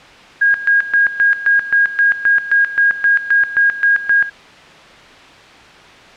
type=tone with tremolo; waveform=sine; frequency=1631 Hz; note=G#6; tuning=32 cents flat; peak=-8 dBFS; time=0.41-4.3 s; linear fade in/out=10 ms; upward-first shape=square; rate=3.8 Hz; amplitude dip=80%; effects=white hiss -39 dBFS RMS until 6.16 s + low-pass 3000 Hz 12 dB/octave